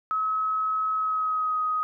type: tone with pitch glide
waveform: sine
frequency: 1283 to 1254.4 Hz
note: E6 to D#6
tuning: -47 to +14 cents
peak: -23 dBFS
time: 0.11-1.83 s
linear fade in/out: 0 ms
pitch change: -39 cents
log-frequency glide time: 0.95-1.6 s
effects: none